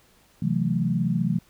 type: chord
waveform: sine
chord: F# half-diminished seventh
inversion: second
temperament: equal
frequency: 130.81 / 164.81 / 185 / 220 Hz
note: C3 / E3 / F#3 / A3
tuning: 0 / 0 / 0 / 0 cents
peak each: -28 / -25 / -26 / -28 dBFS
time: 0.42-1.39 s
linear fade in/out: 5 ms
effects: pink hiss -59 dBFS RMS until 1.49 s